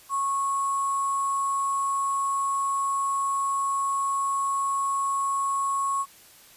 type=tone with sample-and-hold; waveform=sine; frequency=1100 Hz; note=C#6; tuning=14 cents flat; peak=-23 dBFS; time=0.09-6.06 s; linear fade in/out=50 ms; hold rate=8820 Hz; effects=white hiss -52 dBFS RMS until 6.56 s + resampled to 32000 Hz